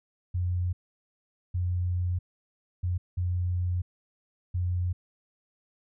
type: tone bursts at uneven times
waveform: sine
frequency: 89.3 Hz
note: F2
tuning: 39 cents sharp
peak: -25 dBFS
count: 5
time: 0.34-0.73 / 1.54-2.19 / 2.83-2.98 / 3.17-3.82 / 4.54-4.93 s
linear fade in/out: 10 ms
effects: none